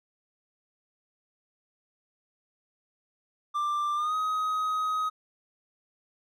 triangle tone with pitch glide, 1183 to 1260.6 Hz, D6 to D#6, +12 to +22 cents, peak -24 dBFS, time 3.54-5.1 s, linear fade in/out 20 ms, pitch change +110 cents, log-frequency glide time 3.95-4.15 s, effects none

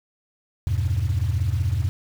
sine chord, E minor, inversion none, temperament equal with one note detuned, 82.03 / 98 / 123.47 Hz, E2 / G2 / B2, -8 / 0 / 0 cents, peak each -23 / -22 / -25 dBFS, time 0.67-1.89 s, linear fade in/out 0 ms, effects tanh soft clip ceiling -14 dBFS + 7-bit

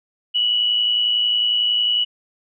sine tone pair together, 2936 / 3047 Hz, F#7 / G7, -14 / -50 cents, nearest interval minor second, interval 64 cents, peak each -16 / -27 dBFS, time 0.34-2.05 s, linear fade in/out 20 ms, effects none

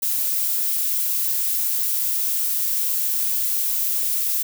violet noise, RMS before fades -22 dBFS, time 0.02-4.43 s, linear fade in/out 10 ms, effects none

